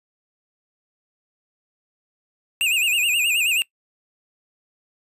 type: tone with vibrato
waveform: square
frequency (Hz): 2637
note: E7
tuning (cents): 0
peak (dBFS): -18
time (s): 2.61-3.62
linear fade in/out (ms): 0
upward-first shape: sine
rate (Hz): 9.4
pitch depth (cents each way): 140
effects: noise-tail reverb RT60 0.1 s tail -22 dB re dry + resampled to 32000 Hz